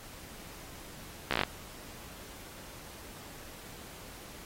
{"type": "slowing click train", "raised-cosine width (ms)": 0.3, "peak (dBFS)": -11, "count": 8, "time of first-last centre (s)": [1.31, 1.435], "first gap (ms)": 14, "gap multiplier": 1.08, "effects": ["pink hiss -49 dBFS RMS until 4.45 s", "AAC 48 kbps"]}